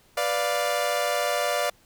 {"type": "chord", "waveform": "sawtooth", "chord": "B diminished", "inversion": "none", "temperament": "equal with one note detuned", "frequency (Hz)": [493.9, 587.3, 700.9], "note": ["B4", "D5", "F5"], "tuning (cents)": [0, 0, 6], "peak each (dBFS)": [-27, -22, -24], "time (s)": [0.17, 1.7], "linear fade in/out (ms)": 5, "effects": ["pink hiss -59 dBFS RMS until 1.85 s"]}